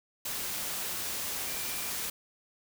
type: tone in noise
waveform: sine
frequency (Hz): 2368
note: D7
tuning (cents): +14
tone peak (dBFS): -46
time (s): 1.46-1.9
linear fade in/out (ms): 5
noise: white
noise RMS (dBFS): -35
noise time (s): 0.25-2.1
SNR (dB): -14
effects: none